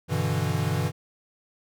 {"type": "chord", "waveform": "square", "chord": "E minor seventh", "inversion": "first", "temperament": "equal with one note detuned", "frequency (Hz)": [98, 123.47, 146.83, 163.68], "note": ["G2", "B2", "D3", "E3"], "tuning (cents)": [0, 0, 0, -12], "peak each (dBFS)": -30, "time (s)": [0.08, 0.92], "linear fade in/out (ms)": 50, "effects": []}